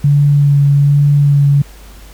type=tone with vibrato; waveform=sine; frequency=143 Hz; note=D3; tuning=46 cents flat; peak=-6 dBFS; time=0.04-1.62 s; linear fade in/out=5 ms; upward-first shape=sine; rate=1.2 Hz; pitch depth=15 cents each way; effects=added 50 Hz sine -34 dBFS peak until 2.13 s + pink hiss -41 dBFS RMS until 2.13 s